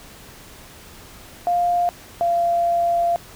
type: tone pair in turn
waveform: sine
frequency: 702 / 688 Hz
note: F5 / F5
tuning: +9 / -26 cents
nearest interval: unison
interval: 35 cents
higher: first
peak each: -16 dBFS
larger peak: neither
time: 1.47-1.89 / 2.21-3.16 s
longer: second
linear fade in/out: 0 ms
effects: pink hiss -43 dBFS RMS until 3.35 s